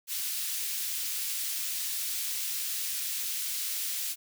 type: high-pass noise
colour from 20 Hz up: white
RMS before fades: -33 dBFS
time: 0.07-4.16 s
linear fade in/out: 50 ms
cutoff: 2600 Hz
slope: 12 dB/octave
effects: none